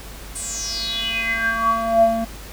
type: tone with band-pass filter sweep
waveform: square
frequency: 227 Hz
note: A#3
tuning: 46 cents flat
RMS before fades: -21 dBFS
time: 0.35-2.25 s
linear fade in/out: 10 ms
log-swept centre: 9100 to 470 Hz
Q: 8.5
effects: added 50 Hz sine -36 dBFS peak until 2.52 s + pink hiss -39 dBFS RMS until 2.52 s